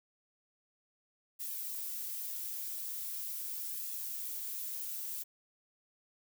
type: noise with flanger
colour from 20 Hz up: violet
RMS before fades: -40 dBFS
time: 1.39-5.24 s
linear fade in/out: 20 ms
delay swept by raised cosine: 1.3 to 6.3 ms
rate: 0.4 Hz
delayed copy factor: -0.5
effects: none